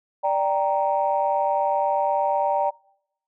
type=chord; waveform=sine; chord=G minor; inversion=second; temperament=equal; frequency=587.3 / 784 / 932.3 Hz; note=D5 / G5 / Bb5; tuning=0 / 0 / 0 cents; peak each=-23 dBFS; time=0.23-2.71 s; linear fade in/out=20 ms; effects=noise-tail reverb RT60 0.8 s tail -26 dB re dry + tanh soft clip ceiling -10 dBFS